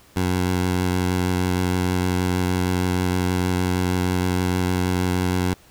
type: tone with vibrato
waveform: 15% pulse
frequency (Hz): 90.9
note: F#2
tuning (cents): -30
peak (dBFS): -13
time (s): 0.16-5.54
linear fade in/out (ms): 5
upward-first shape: triangle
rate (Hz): 6.4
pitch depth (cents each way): 21
effects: pink hiss -52 dBFS RMS until 5.7 s